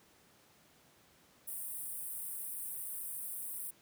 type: high-pass noise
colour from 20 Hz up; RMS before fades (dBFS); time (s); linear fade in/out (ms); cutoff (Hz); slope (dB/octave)
pink; -42; 1.47-3.71; 10; 8600; 96
effects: pink hiss -65 dBFS RMS until 3.81 s + high-pass 100 Hz 12 dB/octave